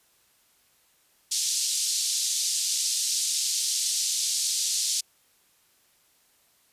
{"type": "band-pass noise", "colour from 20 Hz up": "pink", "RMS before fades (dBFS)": -27, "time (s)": [1.31, 5.01], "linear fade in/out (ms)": 10, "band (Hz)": [4300, 9200], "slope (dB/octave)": 24, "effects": ["white hiss -64 dBFS RMS until 6.72 s", "resampled to 32000 Hz"]}